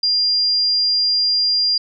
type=tone; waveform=sine; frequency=4800 Hz; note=D8; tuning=37 cents sharp; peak=-14 dBFS; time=0.03-1.78 s; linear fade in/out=5 ms; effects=none